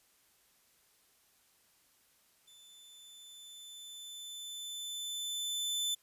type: tone with level ramp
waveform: sawtooth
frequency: 3520 Hz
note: A7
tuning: in tune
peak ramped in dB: -54 to -28 dBFS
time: 2.47-5.95 s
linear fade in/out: 10 ms
effects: white hiss -69 dBFS RMS until 6.02 s + resampled to 32000 Hz